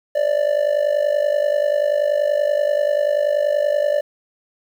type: tone with amplitude modulation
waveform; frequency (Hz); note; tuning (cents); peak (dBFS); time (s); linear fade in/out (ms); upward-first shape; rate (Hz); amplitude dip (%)
triangle; 588; D5; +2; -10; 0.15-4.01; 10; sine; 50.4; 80
effects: 8-bit